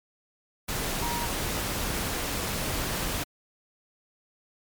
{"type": "tone in noise", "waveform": "sine", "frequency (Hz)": 947, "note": "A#5", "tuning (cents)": 27, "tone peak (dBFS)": -32, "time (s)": [1.02, 1.26], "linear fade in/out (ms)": 10, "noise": "pink", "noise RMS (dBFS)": -30, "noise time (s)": [0.68, 3.24], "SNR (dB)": -5, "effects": ["MP3 96 kbps"]}